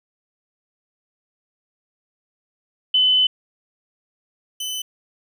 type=tone pair in turn; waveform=sine / sawtooth; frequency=3023 / 3023 Hz; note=F#7 / F#7; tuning=+36 / +36 cents; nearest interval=unison; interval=0 cents; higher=neither; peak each=-13 / -22 dBFS; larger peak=first; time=2.94-3.27 / 4.6-4.82 s; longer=first; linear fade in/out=5 ms; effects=none